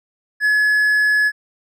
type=tone; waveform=triangle; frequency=1700 Hz; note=G#6; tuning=40 cents sharp; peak=-11 dBFS; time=0.4-1.32 s; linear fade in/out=50 ms; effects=none